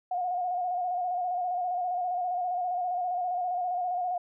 sine tone with vibrato, 720 Hz, F#5, 47 cents flat, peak -27 dBFS, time 0.11-4.18 s, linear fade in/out 5 ms, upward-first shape square, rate 15 Hz, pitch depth 35 cents each way, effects none

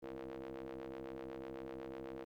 sawtooth ring-modulated tone, 66 Hz, C2, 16 cents sharp, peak -38 dBFS, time 0.02-2.25 s, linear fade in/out 20 ms, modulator 400 Hz, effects low-pass 3000 Hz 12 dB/octave + 13-bit

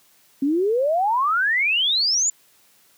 sine exponential sweep, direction up, 265.3 to 7250 Hz, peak -17 dBFS, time 0.42-2.3 s, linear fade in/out 5 ms, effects white hiss -57 dBFS RMS until 2.97 s + high-pass 100 Hz 12 dB/octave

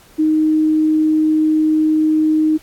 sine tone, 311.1 Hz, D#4, in tune, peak -11 dBFS, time 0.18-2.58 s, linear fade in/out 20 ms, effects pink hiss -47 dBFS RMS until 2.62 s + AAC 64 kbps

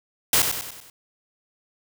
white noise with echo, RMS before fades -18 dBFS, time 0.33-0.42 s, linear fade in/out 2 ms, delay 96 ms, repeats 5, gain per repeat -6 dB, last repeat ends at 0.9 s, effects none

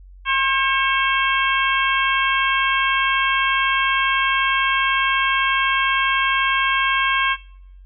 harmonic tone with a mistuned harmonic, 536 Hz, C5, 42 cents sharp, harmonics 2 / 3 / 4 / 5 / 6, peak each -20 / -22 / -23 / -24 / -25 dBFS, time 0.25-7.37 s, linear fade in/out 50 ms, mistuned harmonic 4, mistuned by +56 cents, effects noise-tail reverb RT60 0.8 s tail -23 dB re dry + added 46 Hz sine -40 dBFS peak until 7.85 s

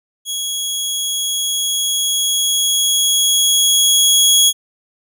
20% pulse tone with level ramp, 3327 Hz, G#7, 2 cents sharp, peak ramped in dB -15 to -3 dBFS, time 0.25-4.53 s, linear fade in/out 50 ms, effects none

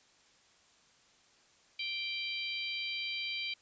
harmonic tone, 784 Hz, G5, in tune, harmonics 3 / 4 / 5 / 6, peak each -38 / -40 / -42 / -44 dBFS, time 1.79-3.54 s, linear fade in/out 5 ms, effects white hiss -65 dBFS RMS until 3.61 s + resampled to 16000 Hz

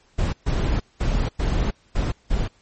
brown noise bursts at uneven times, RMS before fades -21 dBFS, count 6, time 0.18-0.33 / 0.46-0.8 / 1-1.29 / 1.39-1.71 / 1.95-2.12 / 2.3-2.48 s, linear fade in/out 10 ms, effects pink hiss -59 dBFS RMS until 2.61 s + MP3 32 kbps

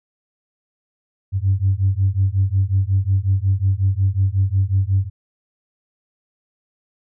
sine beating tone pair, 94 / 99.5 Hz, F#2 / G2, +28 / +26 cents, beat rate 5.5 Hz, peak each -17 dBFS, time 1.32-5.1 s, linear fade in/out 50 ms, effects tanh soft clip ceiling -8 dBFS

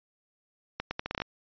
accelerating click train, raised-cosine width 0.3 ms, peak -15 dBFS, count 9, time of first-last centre 0.8-1.219 s, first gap 110 ms, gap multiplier 0.77, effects resampled to 11025 Hz

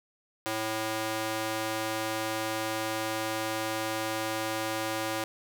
square tone with high-pass filter, 110 Hz, A2, in tune, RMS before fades -32 dBFS, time 0.46-5.24 s, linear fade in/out 0 ms, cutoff 440 Hz, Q 0.71, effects none

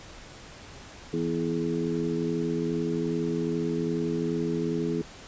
harmonic tone with a mistuned harmonic, 82.5 Hz, E2, 2 cents sharp, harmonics 2 / 3 / 4 / 5, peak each -31 / -31 / -31 / -31 dBFS, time 1.13-5.02 s, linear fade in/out 5 ms, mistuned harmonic 5, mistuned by +39 cents, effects pink hiss -46 dBFS RMS until 5.27 s + resampled to 16000 Hz

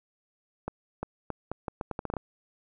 accelerating click train, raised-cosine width 1 ms, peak -18 dBFS, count 12, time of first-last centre 0.68-2.167 s, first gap 350 ms, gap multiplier 0.78, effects none

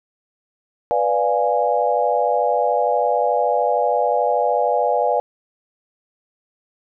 sine chord, B diminished seventh, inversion none, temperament equal, 493.9 / 587.3 / 698.5 / 830.6 Hz, B4 / D5 / F5 / Ab5, 0 / 0 / 0 / 0 cents, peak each -21 dBFS, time 0.91-5.2 s, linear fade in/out 0 ms, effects none

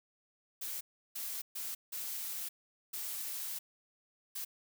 blue noise bursts at uneven times, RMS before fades -40 dBFS, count 6, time 0.61-0.81 / 1.15-1.42 / 1.55-1.75 / 1.92-2.49 / 2.93-3.59 / 4.35-4.45 s, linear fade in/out 10 ms, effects none

